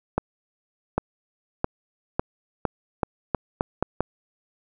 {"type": "accelerating click train", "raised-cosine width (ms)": 1, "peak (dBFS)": -7, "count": 10, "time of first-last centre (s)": [0.18, 4.006], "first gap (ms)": 800, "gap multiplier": 0.83, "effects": []}